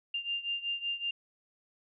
sine beating tone pair, 2794 / 2799.3 Hz, F7 / F7, 0 / +3 cents, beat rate 5.3 Hz, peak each -34 / -37 dBFS, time 0.14-1.11 s, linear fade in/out 5 ms, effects none

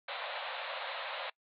pink band-pass noise, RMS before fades -40 dBFS, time 0.08-1.3 s, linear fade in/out 5 ms, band 510 to 4100 Hz, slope 96 dB/octave, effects noise-tail reverb RT60 0.1 s tail -24 dB re dry

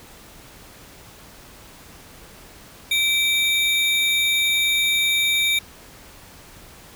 square tone pair together, 2324 / 3689 Hz, D7 / A#7, -19 / -19 cents, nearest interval minor sixth, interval 800 cents, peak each -21 dBFS, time 2.91-5.59 s, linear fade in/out 5 ms, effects pink hiss -45 dBFS RMS until 6.95 s

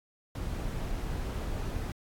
brown noise, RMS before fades -34 dBFS, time 0.35-1.92 s, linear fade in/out 2 ms, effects AAC 64 kbps

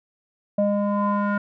square tone with low-pass filter sweep, 203.9 Hz, G#3, 32 cents flat, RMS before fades -22 dBFS, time 0.58-1.38 s, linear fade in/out 5 ms, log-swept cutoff 630 to 1400 Hz, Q 4.9, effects none

